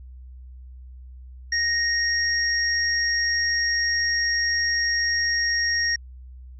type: tone pair together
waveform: sine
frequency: 1864.7 / 5588 Hz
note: A#6 / F8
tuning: 0 / 0 cents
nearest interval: octave + perfect fifth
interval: 1900 cents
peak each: -22 / -24 dBFS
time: 1.52-5.96 s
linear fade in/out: 5 ms
effects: added 63 Hz sine -39 dBFS peak until 6.59 s